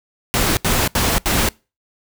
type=noise bursts; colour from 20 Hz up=pink; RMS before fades=-17 dBFS; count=4; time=0.34-1.488 s; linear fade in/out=0 ms; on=230 ms; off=76 ms; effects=noise-tail reverb RT60 0.3 s tail -25 dB re dry